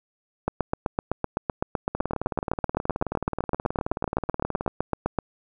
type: two click trains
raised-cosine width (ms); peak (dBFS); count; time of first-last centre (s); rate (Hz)
1; -13 / -9; 52 / 38; 1.95-4.663 / 0.48-5.187; 18.8 / 7.86
effects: none